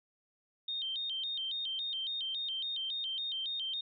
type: tone with vibrato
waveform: sine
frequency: 3400 Hz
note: G#7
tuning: 40 cents sharp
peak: -34 dBFS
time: 0.68-3.81 s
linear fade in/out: 5 ms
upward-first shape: square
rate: 3.6 Hz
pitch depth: 140 cents each way
effects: none